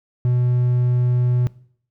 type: tone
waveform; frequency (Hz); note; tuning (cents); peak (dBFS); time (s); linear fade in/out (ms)
triangle; 123.47; B2; 0; -13; 0.25-1.47; 0
effects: noise-tail reverb RT60 0.6 s tail -21 dB re dry